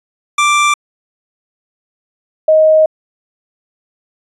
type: tone pair in turn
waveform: 25% pulse / sine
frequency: 1177 / 626.9 Hz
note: D6 / D#5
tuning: +3 / +13 cents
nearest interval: major seventh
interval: 1090 cents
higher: first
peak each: -5 dBFS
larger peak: neither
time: 0.38-0.74 / 2.48-2.86 s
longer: second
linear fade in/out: 5 ms
effects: resampled to 24000 Hz